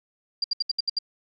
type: tone bursts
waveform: sine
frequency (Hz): 4766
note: D8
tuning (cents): +25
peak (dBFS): -21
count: 7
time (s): 0.42-0.988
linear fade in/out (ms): 5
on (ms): 22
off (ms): 69
effects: none